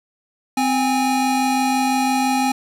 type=tone pair together; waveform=square; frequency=258.7 / 822 Hz; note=C4 / G#5; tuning=-19 / -18 cents; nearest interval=octave + minor sixth; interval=2001 cents; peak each=-20 dBFS; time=0.57-2.52 s; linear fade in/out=5 ms; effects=resampled to 32000 Hz + 7-bit